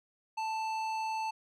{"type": "tone with tanh clipping", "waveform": "sine", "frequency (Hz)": 882, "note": "A5", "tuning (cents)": 4, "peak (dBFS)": -34, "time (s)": [0.37, 1.31], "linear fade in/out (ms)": 10, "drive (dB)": 14, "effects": []}